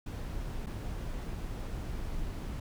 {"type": "noise with dropouts", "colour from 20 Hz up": "brown", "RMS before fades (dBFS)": -37, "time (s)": [0.06, 2.6], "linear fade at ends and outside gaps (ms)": 5, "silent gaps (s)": [0.662, 0.667], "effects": []}